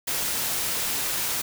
white noise, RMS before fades -27 dBFS, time 0.07-1.42 s, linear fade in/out 10 ms, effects none

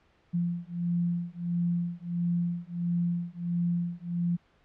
sine beating tone pair, 172.3 / 173.8 Hz, F3 / F3, -23 / -8 cents, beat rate 1.5 Hz, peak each -30 / -30 dBFS, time 0.33-4.37 s, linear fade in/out 20 ms, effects pink hiss -65 dBFS RMS until 4.64 s + low-pass 3000 Hz 12 dB/octave

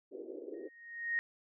pink band-pass noise, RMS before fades -45 dBFS, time 0.11-0.69 s, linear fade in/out 20 ms, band 320 to 490 Hz, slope 48 dB/octave
sine tone with exponential growth, 1864.7 Hz, A#6, in tune, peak -28 dBFS, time 0.54-1.19 s, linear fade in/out 0 ms, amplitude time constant 140 ms
effects none

